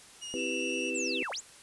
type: tone with vibrato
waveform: 25% pulse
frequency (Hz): 2862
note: F7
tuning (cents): +42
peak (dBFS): -35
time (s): 0.21-0.91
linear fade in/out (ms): 20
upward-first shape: triangle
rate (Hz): 9.6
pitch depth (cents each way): 13
type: chord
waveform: sine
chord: C major seventh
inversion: none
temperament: equal with one note detuned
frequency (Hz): 259.2 / 329.6 / 392 / 493.9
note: C4 / E4 / G4 / B4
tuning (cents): -16 / 0 / 0 / 0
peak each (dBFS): -38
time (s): 0.34-1.23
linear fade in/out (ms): 0
type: tone with pitch glide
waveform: sine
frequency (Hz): 2681 to 2662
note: E7 to E7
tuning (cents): +29 to +16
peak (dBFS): -34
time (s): 0.35-1.28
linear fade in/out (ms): 50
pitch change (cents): -13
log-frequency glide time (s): 0.62-1.03
type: linear two-way sweep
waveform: sine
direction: down then up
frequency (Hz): 8160 to 472.8 to 8160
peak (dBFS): -34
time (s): 0.94-1.41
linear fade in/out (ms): 20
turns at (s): 1.31
effects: white hiss -53 dBFS RMS until 1.62 s + resampled to 24000 Hz